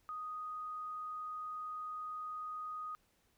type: tone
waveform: sine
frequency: 1244.5 Hz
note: D#6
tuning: in tune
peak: -40 dBFS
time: 0.09-2.95 s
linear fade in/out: 0 ms
effects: pink hiss -74 dBFS RMS until 3.37 s